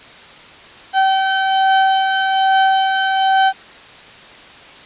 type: beating tone pair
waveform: 35% pulse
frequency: 768 / 769.2 Hz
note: G5 / G5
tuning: -36 / -33 cents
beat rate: 1.2 Hz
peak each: -19 / -11 dBFS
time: 0.93-3.53 s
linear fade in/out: 50 ms
effects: white hiss -39 dBFS RMS until 4.85 s + resampled to 8000 Hz